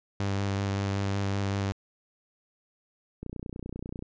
sawtooth tone with vibrato, 99 Hz, G2, 18 cents sharp, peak -23 dBFS, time 0.2-1.72 s, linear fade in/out 0 ms, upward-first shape square, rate 5.3 Hz, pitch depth 11 cents each way
click train, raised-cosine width 3 ms, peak -24 dBFS, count 25, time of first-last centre 3.23-4.025 s, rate 30.2 Hz
effects resampled to 16000 Hz

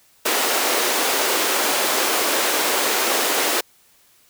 pink high-pass noise, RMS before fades -20 dBFS, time 0.25-3.61 s, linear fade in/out 10 ms, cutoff 340 Hz, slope 24 dB/octave, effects white hiss -56 dBFS RMS until 4.29 s

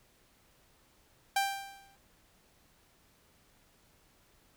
sawtooth tone with exponential decay, 788 Hz, G5, 9 cents sharp, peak -21 dBFS, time 1.36-1.96 s, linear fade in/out 5 ms, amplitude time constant 130 ms, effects pink hiss -66 dBFS RMS until 4.56 s

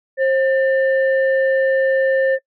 sine tone pair together, 532.5 / 1791 Hz, C5 / A6, +30 / +30 cents, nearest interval octave + major sixth, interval 2100 cents, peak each -13 / -21 dBFS, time 0.17-2.39 s, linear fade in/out 50 ms, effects noise-tail reverb RT60 0.1 s tail -24 dB re dry + tanh soft clip ceiling -6 dBFS

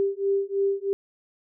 sine beating tone pair, 393.5 / 396.6 Hz, G4 / G4, +7 / +20 cents, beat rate 3.1 Hz, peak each -25 / -25 dBFS, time 0-0.93 s, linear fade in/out 0 ms, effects none

